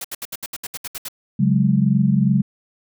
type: noise bursts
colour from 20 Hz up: white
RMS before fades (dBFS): -29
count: 11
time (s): 0.01-1.085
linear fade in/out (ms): 5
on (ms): 35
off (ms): 69
type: chord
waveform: sine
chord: C# suspended fourth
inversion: none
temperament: equal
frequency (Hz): 138.59 / 185 / 207.7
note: C#3 / F#3 / G#3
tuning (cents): 0 / 0 / 0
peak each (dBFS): -18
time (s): 1.39-2.42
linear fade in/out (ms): 10
effects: none